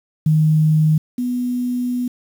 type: tone pair in turn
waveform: sine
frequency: 155.56 / 246.9 Hz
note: D#3 / B3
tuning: 0 / 0 cents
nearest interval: minor sixth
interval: 800 cents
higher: second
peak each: -11 / -18 dBFS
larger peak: first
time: 0.26-0.98 / 1.18-2.08 s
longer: second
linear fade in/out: 5 ms
effects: 7-bit